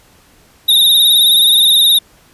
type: tone with vibrato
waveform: square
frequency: 3714 Hz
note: A#7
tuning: 7 cents flat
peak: -7 dBFS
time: 0.68-1.99 s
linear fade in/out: 10 ms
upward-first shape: sine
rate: 19 Hz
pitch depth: 63 cents each way
effects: pink hiss -48 dBFS RMS until 2.33 s + resampled to 32000 Hz